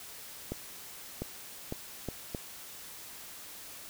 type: accelerating click train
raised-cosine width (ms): 2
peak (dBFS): -21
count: 5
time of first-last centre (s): 0.52-2.348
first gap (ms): 700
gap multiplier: 0.72
effects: white hiss -47 dBFS RMS until 3.89 s